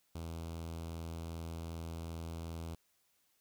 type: tone with notch filter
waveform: sawtooth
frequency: 82.6 Hz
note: E2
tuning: 4 cents sharp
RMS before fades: -43 dBFS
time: 0.15-2.75 s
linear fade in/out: 5 ms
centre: 1800 Hz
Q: 1.5
effects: white hiss -75 dBFS RMS until 3.4 s